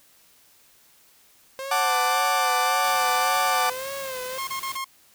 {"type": "tone with vibrato", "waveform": "sawtooth", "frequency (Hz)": 528, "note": "C5", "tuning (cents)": 16, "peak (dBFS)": -27, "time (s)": [1.59, 4.38], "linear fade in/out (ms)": 0, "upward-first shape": "sine", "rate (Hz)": 1.8, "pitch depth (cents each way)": 77}
{"type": "chord", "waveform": "35% pulse", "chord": "D major", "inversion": "first", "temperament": "equal", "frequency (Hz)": [740, 880, 1174.7], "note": ["F#5", "A5", "D6"], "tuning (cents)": [0, 0, 0], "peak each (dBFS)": [-23, -25, -22], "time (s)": [1.71, 3.7], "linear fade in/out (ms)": 5}
{"type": "noise", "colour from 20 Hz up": "white", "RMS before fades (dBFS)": -39, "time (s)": [2.84, 4.77], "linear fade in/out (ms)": 5}
{"type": "tone bursts", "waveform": "sawtooth", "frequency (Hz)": 1072, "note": "C6", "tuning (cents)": 42, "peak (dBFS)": -24, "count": 4, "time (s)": [4.38, 4.845], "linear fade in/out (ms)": 5, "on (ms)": 93, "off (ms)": 31}
{"effects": ["white hiss -57 dBFS RMS until 5.14 s"]}